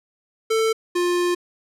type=tone pair in turn; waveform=square; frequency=444.6 / 352.9 Hz; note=A4 / F4; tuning=+18 / +18 cents; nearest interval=major third; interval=400 cents; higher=first; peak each=-18 / -19 dBFS; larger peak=first; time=0.5-0.73 / 0.95-1.35 s; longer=second; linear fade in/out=10 ms; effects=low-pass 11000 Hz 12 dB/octave